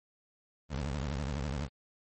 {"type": "tone with vibrato", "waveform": "20% pulse", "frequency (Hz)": 70.5, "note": "C#2", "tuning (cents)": 30, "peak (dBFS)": -28, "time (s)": [0.69, 1.69], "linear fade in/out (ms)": 50, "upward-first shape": "triangle", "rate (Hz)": 12, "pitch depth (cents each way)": 260, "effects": ["MP3 32 kbps"]}